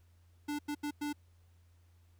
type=tone bursts at uneven times; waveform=square; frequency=293.7 Hz; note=D4; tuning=in tune; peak=-35 dBFS; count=4; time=0.48-0.59 / 0.68-0.75 / 0.83-0.91 / 1.01-1.13 s; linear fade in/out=10 ms; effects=added 86 Hz sine -61 dBFS peak until 2.19 s + pink hiss -75 dBFS RMS until 2.19 s